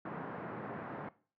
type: band-pass noise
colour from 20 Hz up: pink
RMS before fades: -43 dBFS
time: 0.05-1.09 s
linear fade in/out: 5 ms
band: 140 to 1600 Hz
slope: 24 dB/octave
effects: noise-tail reverb RT60 0.4 s tail -18 dB re dry